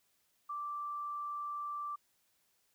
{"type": "tone", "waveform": "sine", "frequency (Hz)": 1172, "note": "D6", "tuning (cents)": -4, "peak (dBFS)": -37, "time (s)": [0.49, 1.96], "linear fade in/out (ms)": 10, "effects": ["white hiss -75 dBFS RMS until 2.74 s"]}